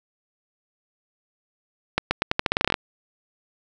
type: accelerating click train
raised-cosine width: 0.3 ms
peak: -3 dBFS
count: 14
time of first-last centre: 1.98-2.742 s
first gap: 130 ms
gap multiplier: 0.85
effects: none